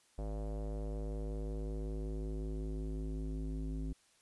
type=tone with low-pass filter sweep; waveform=square; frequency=52.7 Hz; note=G#1; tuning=26 cents sharp; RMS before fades=-39 dBFS; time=0.18-3.93 s; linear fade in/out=5 ms; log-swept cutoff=630 to 270 Hz; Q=2.4; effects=white hiss -69 dBFS RMS until 4.21 s + resampled to 24000 Hz